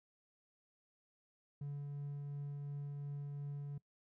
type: tone with tremolo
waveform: triangle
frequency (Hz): 143.1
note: D3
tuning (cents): -45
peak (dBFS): -37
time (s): 1.61-3.78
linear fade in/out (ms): 5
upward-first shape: triangle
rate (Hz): 2.8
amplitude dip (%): 25
effects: noise-tail reverb RT60 0.1 s tail -23 dB re dry + tanh soft clip ceiling -35 dBFS